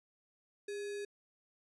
sine tone with sample-and-hold, 406.6 Hz, G#4, 37 cents flat, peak -38 dBFS, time 0.68-1.05 s, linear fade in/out 5 ms, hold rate 2100 Hz, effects resampled to 24000 Hz

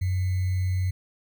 sine tone with sample-and-hold, 92.3 Hz, F#2, 4 cents flat, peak -22 dBFS, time 0.01-0.91 s, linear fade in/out 10 ms, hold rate 2100 Hz, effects none

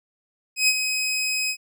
20% pulse tone with ADSR envelope, 2530 Hz, D#7, 28 cents sharp, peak -10 dBFS, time 0.56-1.57 s, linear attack 120 ms, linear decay 49 ms, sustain -8 dB, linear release 72 ms, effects none

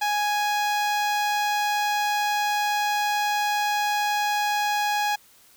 sawtooth tone with notch filter, 830.6 Hz, G#5, in tune, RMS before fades -24 dBFS, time 0.01-5.16 s, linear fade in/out 10 ms, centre 10000 Hz, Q 1.2, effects white hiss -55 dBFS RMS until 5.56 s

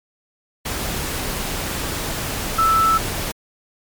sine tone in noise, 1318.5 Hz, E6, in tune, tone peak -13 dBFS, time 2.58-2.98 s, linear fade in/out 10 ms, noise pink, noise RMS -25 dBFS, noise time 0.65-3.32 s, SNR +9 dB, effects MP3 96 kbps

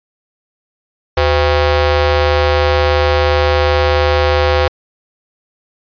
sawtooth ring-modulated tone, 293.7 Hz, D4, in tune, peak -3 dBFS, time 1.17-4.68 s, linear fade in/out 5 ms, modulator 216 Hz, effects resampled to 11025 Hz

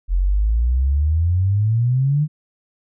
sine exponential sweep, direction up, 42.65 to 154.8 Hz, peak -14 dBFS, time 0.08-2.28 s, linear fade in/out 50 ms, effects none

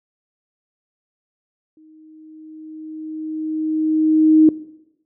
sine tone with exponential growth, 312.9 Hz, D#4, 10 cents sharp, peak -6 dBFS, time 1.77-4.49 s, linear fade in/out 2 ms, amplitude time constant 590 ms, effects noise-tail reverb RT60 0.9 s tail -19 dB re dry

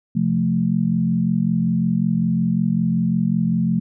sine chord, F major, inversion second, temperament equal, 130.81 / 174.61 / 220 Hz, C3 / F3 / A3, 0 / 0 / 0 cents, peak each -25 / -19 / -20 dBFS, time 0.15-3.8 s, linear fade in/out 10 ms, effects none

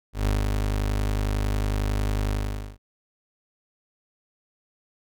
30% pulse tone with ADSR envelope, 51 Hz, G#1, 31 cents flat, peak -17 dBFS, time 0.13-2.78 s, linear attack 130 ms, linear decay 190 ms, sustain -3 dB, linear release 470 ms, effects none

